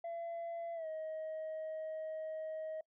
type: tone with pitch glide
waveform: sine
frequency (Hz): 676 to 630.7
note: E5 to D#5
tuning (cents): +43 to +23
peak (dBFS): -37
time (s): 0.04-2.81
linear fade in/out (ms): 5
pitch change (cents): -120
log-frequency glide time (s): 0.74-0.87
effects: noise-tail reverb RT60 0.1 s tail -26 dB re dry + tanh soft clip ceiling -38 dBFS